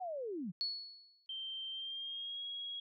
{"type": "linear sweep", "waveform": "sine", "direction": "down", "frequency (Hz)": [763, 155.56], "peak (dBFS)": -38, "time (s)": [0, 0.52], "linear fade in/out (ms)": 20}
{"type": "tone with exponential decay", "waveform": "sine", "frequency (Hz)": 4391, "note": "C#8", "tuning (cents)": -17, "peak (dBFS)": -32, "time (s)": [0.61, 1.26], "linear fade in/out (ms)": 0, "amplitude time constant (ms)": 140}
{"type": "tone with pitch glide", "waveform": "sine", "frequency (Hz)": [3136, 3307], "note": ["G7", "G#7"], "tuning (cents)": [0, -8], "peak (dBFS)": -40, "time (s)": [1.29, 2.8], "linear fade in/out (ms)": 5, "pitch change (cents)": 92, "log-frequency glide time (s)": [1.71, 2.42]}
{"effects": []}